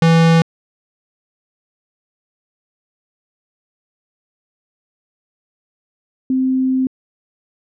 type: tone pair in turn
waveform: square / sine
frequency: 164.81 / 260.4 Hz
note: E3 / C4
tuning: 0 / -8 cents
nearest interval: minor sixth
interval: 792 cents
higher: second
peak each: -9 / -13 dBFS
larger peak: first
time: 0.02-0.42 / 6.3-6.87 s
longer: second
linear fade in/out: 2 ms
effects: low-pass 5000 Hz 12 dB/octave